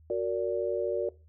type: chord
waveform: sine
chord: Gb augmented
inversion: none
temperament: just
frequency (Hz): 370 / 462.5 / 578.1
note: Gb4 / Bb4 / D5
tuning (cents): 0 / -14 / -27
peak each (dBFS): -31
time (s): 0.1-1.09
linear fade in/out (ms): 2
effects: noise-tail reverb RT60 0.3 s tail -20 dB re dry + added 79 Hz sine -54 dBFS peak until 1.28 s